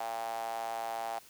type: tone with high-pass filter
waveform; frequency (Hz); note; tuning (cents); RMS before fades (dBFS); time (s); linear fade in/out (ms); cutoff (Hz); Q
sawtooth; 114; A#2; -38; -37; 0-1.19; 5; 750; 10
effects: white hiss -57 dBFS RMS until 1.29 s